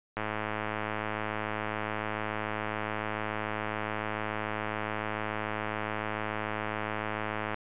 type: click train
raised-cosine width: 0.5 ms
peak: -17 dBFS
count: 790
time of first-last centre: 0.17-7.544 s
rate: 107 Hz
effects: resampled to 8000 Hz